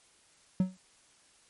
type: tone with exponential decay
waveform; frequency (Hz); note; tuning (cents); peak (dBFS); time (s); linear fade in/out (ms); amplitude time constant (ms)
triangle; 185.9; F#3; +8; -18; 0.6-0.77; 2; 36
effects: white hiss -63 dBFS RMS until 1.49 s + MP3 48 kbps